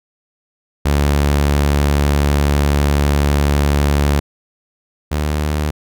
sawtooth tone pair in turn, 72 / 75.1 Hz, D2 / D2, -34 / +39 cents, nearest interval minor second, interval 73 cents, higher second, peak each -8 / -12 dBFS, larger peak first, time 0.85-4.2 / 5.11-5.71 s, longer first, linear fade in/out 10 ms, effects none

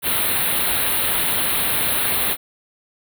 white band-stop noise, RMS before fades -20 dBFS, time 0.02-2.37 s, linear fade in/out 50 ms, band 4200 to 9000 Hz, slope 96 dB/octave, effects none

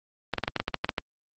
clicks, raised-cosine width 0.3 ms, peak -9 dBFS, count 11, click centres 0.337 / 0.383 / 0.437 / 0.479 / 0.563 / 0.6 / 0.681 / 0.743 / 0.845 / 0.892 / 0.982 s, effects high-pass 60 Hz 12 dB/octave + Opus 32 kbps

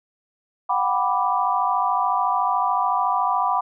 sine chord, G major seventh, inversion third, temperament equal with one note detuned, 730.2 / 784 / 987.8 / 1174.7 Hz, F#5 / G5 / B5 / D6, -23 / 0 / 0 / 0 cents, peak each -25 / -25 / -22 / -24 dBFS, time 0.69-3.61 s, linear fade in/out 10 ms, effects none

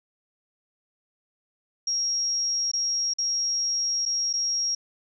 sine tone with dropouts, 5600 Hz, F8, 4 cents sharp, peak -23 dBFS, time 1.87-4.75 s, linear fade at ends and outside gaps 5 ms, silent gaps 2.716-2.734 / 3.137-3.184 / 4.054-4.06 / 4.33-4.336 s, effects none

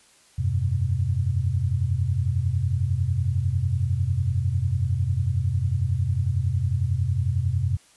sine tone cluster, 87.3 / 98.3 / 127.5 Hz, F2 / G2 / C3, 0 / +5 / -44 cents, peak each -25 dBFS, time 0.38-7.77 s, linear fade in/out 10 ms, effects white hiss -56 dBFS RMS until 7.96 s + resampled to 24000 Hz

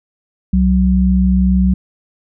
sine tone pair together, 64.75 / 187 Hz, C2 / F#3, -17 / +19 cents, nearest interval octave + tritone, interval 1836 cents, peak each -13 / -11 dBFS, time 0.53-1.74 s, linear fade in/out 5 ms, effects none

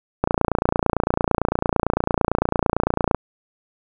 click train, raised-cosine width 1 ms, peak -3 dBFS, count 85, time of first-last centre 0.24-3.147 s, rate 28.9 Hz, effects none

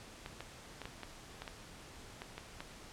clicks, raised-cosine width 0.3 ms, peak -27 dBFS, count 10, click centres 0.261 / 0.406 / 0.817 / 0.855 / 1.033 / 1.42 / 1.478 / 2.219 / 2.38 / 2.605 s, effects pink hiss -53 dBFS RMS until 2.92 s + low-pass 9000 Hz 12 dB/octave

